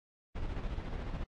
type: noise with tremolo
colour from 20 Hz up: brown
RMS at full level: -36 dBFS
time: 0.35-1.24 s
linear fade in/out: 10 ms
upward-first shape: square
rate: 14 Hz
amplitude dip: 40%
effects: low-pass 4000 Hz 12 dB/octave + AAC 32 kbps